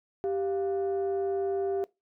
sine tone pair together, 392 / 698.5 Hz, G4 / F5, 0 / 0 cents, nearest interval minor seventh, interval 1000 cents, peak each -26 / -34 dBFS, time 0.24-1.84 s, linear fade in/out 0 ms, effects noise-tail reverb RT60 0.2 s tail -22 dB re dry + tanh soft clip ceiling -22 dBFS

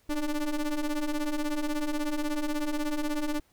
square ring-modulated tone, 146.83 Hz, D3, in tune, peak -25 dBFS, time 0.09-3.4 s, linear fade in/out 5 ms, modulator 155 Hz, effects pink hiss -66 dBFS RMS until 3.52 s

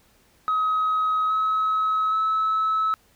sine tone with pitch steps, 1269 / 1283.7 / 1298.7 Hz, D#6 / E6 / E6, +34 / -46 / -26 cents, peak -18 dBFS, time 0.48-2.94 s, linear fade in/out 0 ms, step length 820 ms, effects tanh soft clip ceiling -17 dBFS + pink hiss -60 dBFS RMS until 3.15 s

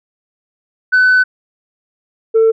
sine tone pair in turn, 1506 / 447.7 Hz, F#6 / A4, +30 / +30 cents, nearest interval octave + major sixth, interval 2100 cents, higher first, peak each -5 dBFS, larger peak neither, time 0.92-1.24 / 2.34-2.52 s, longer first, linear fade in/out 20 ms, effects tanh soft clip ceiling -5 dBFS

